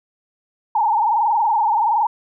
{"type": "tone with frequency modulation", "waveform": "sine", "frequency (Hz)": 882, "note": "A5", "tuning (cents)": 4, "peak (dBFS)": -14, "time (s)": [0.75, 2.07], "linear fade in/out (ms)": 5, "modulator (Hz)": 21.3, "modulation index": 2.9, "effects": []}